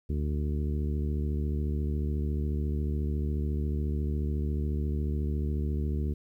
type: harmonic tone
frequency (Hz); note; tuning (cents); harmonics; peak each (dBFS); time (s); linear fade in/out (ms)
74.1; D2; +16; 1 / 2 / 3 / 4 / 5 / 6; -28 / -35 / -37 / -42 / -41 / -47; 0.09-6.14; 10
effects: 11-bit